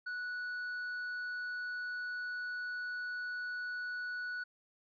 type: tone with tanh clipping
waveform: sine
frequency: 1474 Hz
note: F#6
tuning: 7 cents flat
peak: -38 dBFS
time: 0.06-4.44 s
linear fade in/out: 10 ms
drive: 5 dB
effects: resampled to 11025 Hz